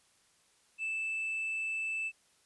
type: tone with tanh clipping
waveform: sine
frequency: 2637 Hz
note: E7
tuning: in tune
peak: -33 dBFS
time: 0.78-2.12 s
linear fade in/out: 50 ms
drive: 1 dB
effects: white hiss -68 dBFS RMS until 2.45 s + resampled to 24000 Hz